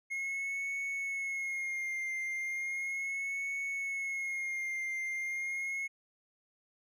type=tone with vibrato; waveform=triangle; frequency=2156 Hz; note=C#7; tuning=49 cents flat; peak=-32 dBFS; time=0.1-5.88 s; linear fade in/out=20 ms; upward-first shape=sine; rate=0.36 Hz; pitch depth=45 cents each way; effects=none